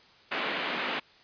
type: band-pass noise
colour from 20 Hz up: white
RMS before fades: -32 dBFS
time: 0.31-1 s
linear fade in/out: 10 ms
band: 200 to 3000 Hz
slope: 24 dB/octave
effects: white hiss -57 dBFS RMS until 1.23 s + resampled to 11025 Hz